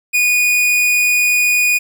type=tone; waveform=45% pulse; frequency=2463 Hz; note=D#7; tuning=18 cents flat; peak=-11 dBFS; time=0.13-1.79 s; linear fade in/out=20 ms; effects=8-bit